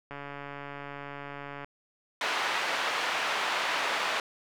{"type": "click train", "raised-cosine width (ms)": 0.5, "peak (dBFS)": -25, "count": 219, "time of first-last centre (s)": [0.11, 1.645], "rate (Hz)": 142}
{"type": "band-pass noise", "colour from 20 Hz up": "pink", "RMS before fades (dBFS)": -30, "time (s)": [2.21, 4.2], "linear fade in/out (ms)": 2, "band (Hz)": [830, 3100], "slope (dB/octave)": 12}
{"effects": []}